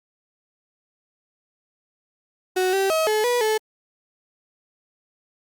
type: tone with pitch steps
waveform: 35% pulse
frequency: 370.4 / 388 / 638 / 429.2 / 487 / 433.9 Hz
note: F#4 / G4 / D#5 / A4 / B4 / A4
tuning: +2 / -18 / +43 / -43 / -24 / -24 cents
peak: -17 dBFS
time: 2.56-3.58 s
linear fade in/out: 10 ms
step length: 170 ms
effects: Opus 48 kbps